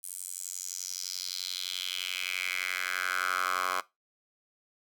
10% pulse tone with high-pass filter sweep, 91.6 Hz, F#2, 17 cents flat, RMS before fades -34 dBFS, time 0.03-3.81 s, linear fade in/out 10 ms, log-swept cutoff 9700 to 1000 Hz, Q 3.6, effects noise-tail reverb RT60 0.2 s tail -19 dB re dry

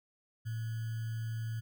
sine tone with sample-and-hold, 112.5 Hz, A2, 39 cents sharp, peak -34 dBFS, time 0.45-1.61 s, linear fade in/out 20 ms, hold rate 1575 Hz, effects none

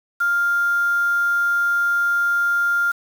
sine tone with quantisation, 1400 Hz, F6, 4 cents sharp, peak -16 dBFS, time 0.2-2.92 s, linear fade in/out 10 ms, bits 6, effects none

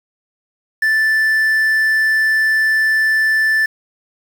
triangle tone with quantisation, 1760 Hz, A6, in tune, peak -10 dBFS, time 0.82-3.66 s, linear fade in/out 5 ms, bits 6, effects none

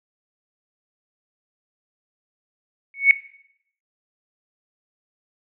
sine tone with exponential growth, 2217 Hz, C#7, in tune, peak -5 dBFS, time 2.94-3.11 s, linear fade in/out 1 ms, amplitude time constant 36 ms, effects noise-tail reverb RT60 0.7 s tail -18 dB re dry

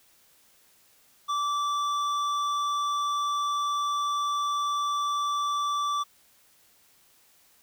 sine tone with hard clipping, 1163 Hz, D6, 17 cents flat, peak -27 dBFS, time 1.28-6.04 s, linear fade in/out 20 ms, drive 10 dB, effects white hiss -61 dBFS RMS until 7.62 s

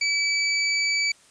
25% pulse tone, 2300 Hz, D7, 37 cents flat, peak -17 dBFS, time 0.01-1.12 s, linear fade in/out 5 ms, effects white hiss -55 dBFS RMS until 1.3 s + resampled to 22050 Hz

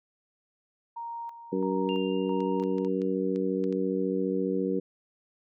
sine tone with tremolo, 932.3 Hz, A#5, in tune, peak -34 dBFS, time 0.96-2.88 s, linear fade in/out 10 ms, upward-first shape square, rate 1.5 Hz, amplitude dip 65%
harmonic tone, 94.6 Hz, F#2, 39 cents sharp, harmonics 2 / 3 / 4 / 5, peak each -31 / -31 / -31 / -31 dBFS, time 1.52-4.8 s, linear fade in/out 10 ms
sine tone with exponential decay, 2798 Hz, F7, 3 cents sharp, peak -35 dBFS, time 1.89-3.14 s, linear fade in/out 0 ms, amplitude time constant 270 ms
clicks, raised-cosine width 0.2 ms, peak -31 dBFS, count 9, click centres 2.405 / 2.599 / 2.637 / 2.783 / 2.848 / 3.018 / 3.36 / 3.64 / 3.726 s
effects none

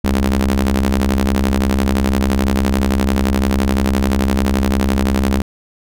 sawtooth ring-modulated tone, 66.1 Hz, C2, 18 cents sharp, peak -6 dBFS, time 0.04-5.42 s, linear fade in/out 5 ms, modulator 138 Hz, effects none

